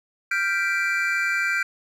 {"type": "chord", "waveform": "triangle", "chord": "G dominant seventh", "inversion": "third", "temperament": "equal", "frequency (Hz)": [1396.9, 1568, 1975.5, 2349], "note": ["F6", "G6", "B6", "D7"], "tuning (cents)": [0, 0, 0, 0], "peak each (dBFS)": [-26, -23, -29, -24], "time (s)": [0.31, 1.63], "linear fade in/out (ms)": 5, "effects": []}